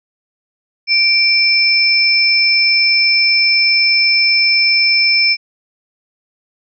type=tone pair together; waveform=sine; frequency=2346 / 5267 Hz; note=D7 / E8; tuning=-2 / -2 cents; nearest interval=octave + major second; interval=1400 cents; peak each=-12 dBFS; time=0.87-5.37 s; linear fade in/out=50 ms; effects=none